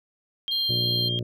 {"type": "tone with vibrato", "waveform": "sine", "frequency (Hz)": 3209, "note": "G7", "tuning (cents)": 40, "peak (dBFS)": -26, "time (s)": [0.48, 1.19], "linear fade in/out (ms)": 0, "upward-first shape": "sine", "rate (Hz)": 3, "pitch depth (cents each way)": 9}
{"type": "tone", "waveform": "triangle", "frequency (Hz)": 4186, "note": "C8", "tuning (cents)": 0, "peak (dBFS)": -24, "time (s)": [0.51, 1.09], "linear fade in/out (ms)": 10}
{"type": "harmonic tone", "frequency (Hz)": 59.7, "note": "A#1", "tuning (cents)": 42, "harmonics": [2, 3, 4, 5, 6, 7, 8, 9, 10], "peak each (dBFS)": [-28, -36, -41, -44, -36, -45, -49, -49, -44], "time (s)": [0.69, 1.23], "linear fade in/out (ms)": 5}
{"effects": []}